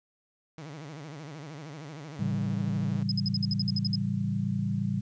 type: tone with vibrato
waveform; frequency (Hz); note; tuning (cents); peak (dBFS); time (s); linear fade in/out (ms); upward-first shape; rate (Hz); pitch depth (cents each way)
sawtooth; 150; D3; +37; -36; 0.58-3.03; 0; sine; 13; 160
type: chord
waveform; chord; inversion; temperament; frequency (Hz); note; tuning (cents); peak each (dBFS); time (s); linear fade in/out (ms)
sine; A dominant seventh; none; equal; 110 / 138.59 / 164.81 / 196; A2 / C#3 / E3 / G3; 0 / 0 / 0 / 0; -32 / -33 / -35 / -30; 2.19-5.01; 10
type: tone bursts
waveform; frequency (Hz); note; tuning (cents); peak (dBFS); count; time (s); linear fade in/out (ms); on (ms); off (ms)
sine; 5070; D#8; +32; -28; 11; 3.09-3.956; 2; 26; 58
effects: resampled to 16000 Hz + 10-bit